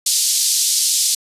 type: band-pass noise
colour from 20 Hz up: pink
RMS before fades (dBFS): -17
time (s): 0.06-1.15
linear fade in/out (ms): 5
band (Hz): 4400 to 11000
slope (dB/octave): 24
effects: resampled to 32000 Hz